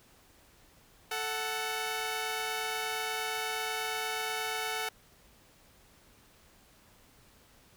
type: tone pair together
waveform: 10% pulse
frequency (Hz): 440 / 742.8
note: A4 / F#5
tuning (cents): 0 / +7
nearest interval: major sixth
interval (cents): 907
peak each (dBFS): -27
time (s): 1.11-4.89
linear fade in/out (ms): 5
effects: pink hiss -61 dBFS RMS until 7.76 s